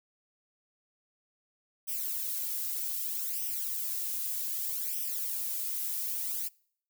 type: noise with flanger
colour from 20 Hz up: violet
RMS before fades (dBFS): -34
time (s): 1.87-6.49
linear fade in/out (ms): 20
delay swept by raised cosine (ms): 0.35 to 2.45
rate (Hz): 0.64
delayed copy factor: +0.8
effects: noise-tail reverb RT60 0.6 s tail -25 dB re dry